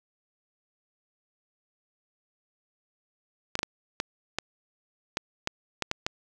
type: clicks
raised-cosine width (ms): 0.2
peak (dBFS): -10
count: 10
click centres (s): 3.554 / 3.591 / 3.631 / 4.001 / 4.386 / 5.171 / 5.474 / 5.823 / 5.914 / 6.065
effects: none